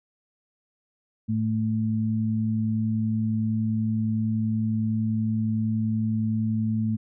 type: tone pair together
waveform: sine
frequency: 109.3 / 220 Hz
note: A2 / A3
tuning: -11 / 0 cents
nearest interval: octave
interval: 1211 cents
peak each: -26 / -24 dBFS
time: 1.28-6.97 s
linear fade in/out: 20 ms
effects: none